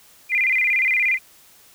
sine tone with vibrato, 2220 Hz, C#7, 2 cents sharp, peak -16 dBFS, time 0.29-1.19 s, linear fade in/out 50 ms, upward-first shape square, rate 17 Hz, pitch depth 140 cents each way, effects white hiss -51 dBFS RMS until 1.74 s

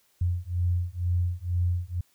sine beating tone pair, 87.31 / 89.41 Hz, F2 / F2, 0 / +41 cents, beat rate 2.1 Hz, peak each -27 dBFS, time 0.21-2.01 s, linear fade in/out 5 ms, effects white hiss -66 dBFS RMS until 2.14 s

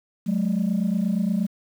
sine tone pair together, 185 / 213.5 Hz, F#3 / G#3, 0 / +48 cents, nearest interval major second, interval 248 cents, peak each -21 dBFS, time 0.26-1.47 s, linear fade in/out 20 ms, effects tanh soft clip ceiling -17 dBFS + 8-bit

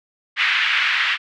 pink band-pass noise, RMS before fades -19 dBFS, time 0.36-1.18 s, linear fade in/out 50 ms, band 1600 to 3000 Hz, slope 24 dB/octave, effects none

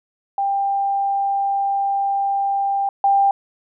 sine tone pair in turn, 793 / 793 Hz, G5 / G5, +20 / +20 cents, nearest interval unison, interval 0 cents, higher neither, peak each -17 / -12 dBFS, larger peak second, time 0.38-2.89 / 3.04-3.31 s, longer first, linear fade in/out 2 ms, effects none

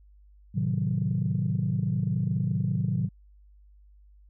sine chord, A diminished seventh, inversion none, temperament equal, 110 / 130.81 / 155.56 / 185 Hz, A2 / C3 / Eb3 / Gb3, 0 / 0 / 0 / 0 cents, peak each -29 dBFS, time 0.54-3.09 s, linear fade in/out 20 ms, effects tanh soft clip ceiling -16 dBFS + added 50 Hz sine -52 dBFS peak until 4.29 s

